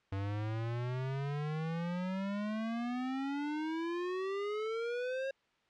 square exponential sweep, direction up, 96.4 to 545 Hz, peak -35 dBFS, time 0.12-5.31 s, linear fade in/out 5 ms, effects white hiss -72 dBFS RMS until 5.69 s + low-pass 3000 Hz 12 dB/octave

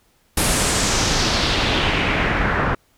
pink noise with low-pass filter sweep, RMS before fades -19 dBFS, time 0.37-2.75 s, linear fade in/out 5 ms, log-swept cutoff 11000 to 1400 Hz, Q 2, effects pink hiss -60 dBFS RMS until 2.97 s

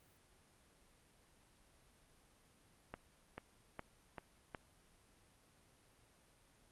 accelerating click train, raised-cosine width 0.5 ms, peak -29 dBFS, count 5, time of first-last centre 2.94-4.548 s, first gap 440 ms, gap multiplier 0.94, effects pink hiss -69 dBFS RMS until 6.71 s + Opus 32 kbps

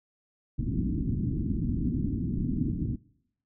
white low-pass noise, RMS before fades -29 dBFS, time 0.58-2.96 s, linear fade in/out 10 ms, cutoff 290 Hz, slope 48 dB/octave, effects noise-tail reverb RT60 0.8 s tail -24 dB re dry

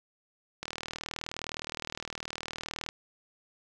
click train, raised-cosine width 0.2 ms, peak -18 dBFS, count 90, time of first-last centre 0.63-2.889 s, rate 39.4 Hz, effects none

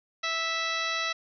harmonic tone with a mistuned harmonic, 657 Hz, E5, 6 cents flat, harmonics 1 / 2 / 3 / 4 / 5 / 6 / 7 / 8 / 9, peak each -39 / -33 / -33 / -35 / -39 / -34 / -44 / -42 / -43 dBFS, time 0.23-1.13 s, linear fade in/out 10 ms, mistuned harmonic 8, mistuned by +20 cents, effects none

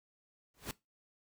pink noise with exponential growth, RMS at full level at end -36 dBFS, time 0.54-0.71 s, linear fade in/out 2 ms, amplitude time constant 35 ms, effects noise-tail reverb RT60 0.2 s tail -20 dB re dry

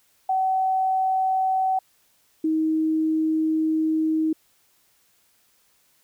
sine tone pair in turn, 758 / 315.9 Hz, F#5 / D#4, +42 / +26 cents, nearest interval octave + minor third, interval 1516 cents, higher first, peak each -19 dBFS, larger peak neither, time 0.29-1.79 / 2.44-4.33 s, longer second, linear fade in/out 5 ms, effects white hiss -63 dBFS RMS until 6.03 s

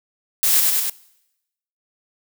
blue noise with echo, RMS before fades -17 dBFS, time 0.43-0.6 s, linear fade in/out 0 ms, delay 99 ms, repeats 3, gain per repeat -2 dB, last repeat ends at 0.897 s, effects noise-tail reverb RT60 0.9 s tail -22 dB re dry

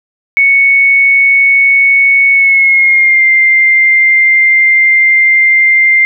sine tone with pitch glide, 2217 to 2096 Hz, C#7 to C7, 0 to +2 cents, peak -4 dBFS, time 0.37-6.05 s, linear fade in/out 0 ms, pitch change -98 cents, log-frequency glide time 2.32-3.26 s, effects none

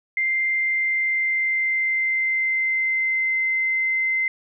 sine tone with pitch glide, 2093 to 2070 Hz, C7 to C7, 0 to -19 cents, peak -19 dBFS, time 0.17-4.28 s, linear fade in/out 2 ms, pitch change -19 cents, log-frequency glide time 0.47-3.42 s, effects none

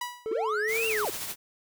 sawtooth tone with exponential decay, 977 Hz, B5, 19 cents flat, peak -25 dBFS, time 0.01-0.37 s, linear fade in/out 5 ms, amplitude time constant 77 ms
triangle tone with vibrato, 437 Hz, A4, 12 cents flat, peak -27 dBFS, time 0.26-1.05 s, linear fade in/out 0 ms, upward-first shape triangle, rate 2.3 Hz, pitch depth 81 cents each way
triangle linear two-way sweep, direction up then down, 307 to 2821 to 307 Hz, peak -26 dBFS, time 0.31-1.1 s, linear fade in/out 5 ms, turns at 0.88 s
white noise with tremolo, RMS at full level -34 dBFS, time 0.67-1.36 s, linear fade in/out 50 ms, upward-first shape sine, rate 13 Hz, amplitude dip 35%
effects none

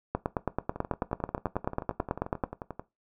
two click trains, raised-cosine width 1 ms, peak -13 / -22 dBFS, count 22 / 24, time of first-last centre 0.15-2.438 / 0.76-2.795 s, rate 9.18 / 11.3 Hz, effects noise-tail reverb RT60 0.2 s tail -17 dB re dry

